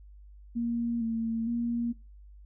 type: tone with pitch steps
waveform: sine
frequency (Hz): 234.8 / 226.9 / 235.8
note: A#3 / A#3 / A#3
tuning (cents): +13 / -47 / +20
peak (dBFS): -27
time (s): 0.55-1.93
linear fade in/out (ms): 20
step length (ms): 460
effects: noise-tail reverb RT60 0.3 s tail -22 dB re dry + added 50 Hz sine -48 dBFS peak until 2.45 s